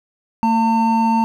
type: tone pair together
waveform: triangle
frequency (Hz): 225.8 / 904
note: A3 / A5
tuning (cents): +45 / +47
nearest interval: 2 octaves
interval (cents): 2402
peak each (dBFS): -14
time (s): 0.43-1.24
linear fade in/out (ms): 0
effects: none